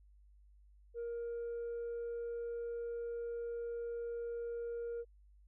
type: tone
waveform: sine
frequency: 469.9 Hz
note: A#4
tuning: 14 cents sharp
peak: -36 dBFS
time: 0.94-5.05 s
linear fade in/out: 50 ms
effects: tanh soft clip ceiling -37 dBFS + added 50 Hz sine -60 dBFS peak until 5.47 s